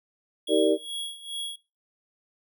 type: tone with tremolo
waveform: square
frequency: 3326 Hz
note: G#7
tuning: 2 cents sharp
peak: -30 dBFS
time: 0.47-1.56 s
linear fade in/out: 5 ms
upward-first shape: sine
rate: 2.4 Hz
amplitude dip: 80%
type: chord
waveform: sine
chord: Eb major seventh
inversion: none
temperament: equal with one note detuned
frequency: 316.6 / 392 / 466.2 / 587.3 Hz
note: Eb4 / G4 / Bb4 / D5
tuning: +30 / 0 / 0 / 0 cents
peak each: -24 dBFS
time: 0.48-0.78 s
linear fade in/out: 50 ms
effects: noise-tail reverb RT60 0.3 s tail -21 dB re dry